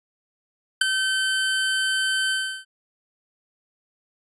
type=tone with ADSR envelope; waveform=25% pulse; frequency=1540 Hz; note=G6; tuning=31 cents flat; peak=-8 dBFS; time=0.81-2.65 s; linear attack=6 ms; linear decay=9 ms; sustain=-9 dB; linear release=340 ms; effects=resampled to 24000 Hz